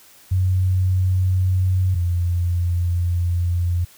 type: tone pair in turn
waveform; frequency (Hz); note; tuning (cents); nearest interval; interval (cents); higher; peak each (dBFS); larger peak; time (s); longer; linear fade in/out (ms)
sine; 92.7 / 87.31; F#2 / F2; +4 / 0; minor second; 104; first; -15 / -17; first; 0.31-1.95 / 1.95-3.85; second; 10
effects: white hiss -49 dBFS RMS until 3.97 s